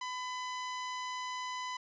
sawtooth tone, 1004 Hz, B5, 28 cents sharp, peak -33 dBFS, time 0.01-1.77 s, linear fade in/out 5 ms, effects resampled to 16000 Hz

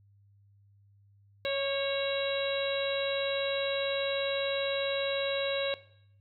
harmonic tone with a mistuned harmonic, 553 Hz, C#5, 4 cents flat, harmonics 1 / 2 / 3 / 4 / 5 / 6 / 7, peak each -30 / -43 / -40 / -39 / -40 / -44 / -37 dBFS, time 1.45-5.74 s, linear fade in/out 0 ms, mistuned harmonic 3, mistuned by -34 cents, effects noise-tail reverb RT60 0.7 s tail -17 dB re dry + added 100 Hz sine -59 dBFS peak until 6.2 s

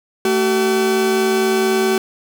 40% pulse tone pair together, 222.4 / 380.5 Hz, A3 / F#4, +19 / +48 cents, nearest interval major sixth, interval 929 cents, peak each -20 / -14 dBFS, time 0.25-1.98 s, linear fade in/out 2 ms, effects none

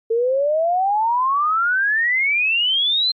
sine exponential sweep, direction up, 445.6 to 4172 Hz, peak -15 dBFS, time 0.1-3.12 s, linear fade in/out 10 ms, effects MP3 48 kbps

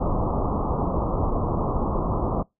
pink low-pass noise, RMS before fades -24 dBFS, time 0-2.43 s, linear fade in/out 10 ms, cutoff 1200 Hz, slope 96 dB/octave, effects noise-tail reverb RT60 0.2 s tail -25 dB re dry

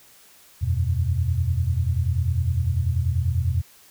sine chord, E suspended second, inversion none, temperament equal, 82.41 / 92.5 / 123.47 Hz, E2 / F#2 / B2, 0 / 0 / 0 cents, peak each -23 / -24 / -25 dBFS, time 0.61-3.62 s, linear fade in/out 20 ms, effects white hiss -52 dBFS RMS until 3.9 s

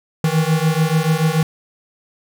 square beating tone pair, 155.56 / 162.46 Hz, D#3 / E3, 0 / -25 cents, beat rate 6.9 Hz, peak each -18 dBFS, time 0.24-1.43 s, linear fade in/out 2 ms, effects none

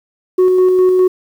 sine tone with tremolo, 368.6 Hz, F#4, 7 cents flat, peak -4 dBFS, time 0.38-1.08 s, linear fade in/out 10 ms, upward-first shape square, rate 4.9 Hz, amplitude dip 30%, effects tanh soft clip ceiling -6 dBFS + 7-bit

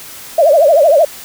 sine tone with vibrato, 613 Hz, D#5, 26 cents flat, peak -5 dBFS, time 0.38-1.05 s, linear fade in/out 5 ms, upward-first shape triangle, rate 13 Hz, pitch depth 230 cents each way, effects white hiss -32 dBFS RMS until 1.24 s

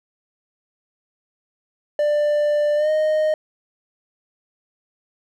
triangle tone with pitch glide, 592 to 618.6 Hz, D5 to D#5, +14 to -10 cents, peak -14 dBFS, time 1.99-3.34 s, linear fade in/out 2 ms, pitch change +76 cents, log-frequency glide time 2.76-2.9 s, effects none

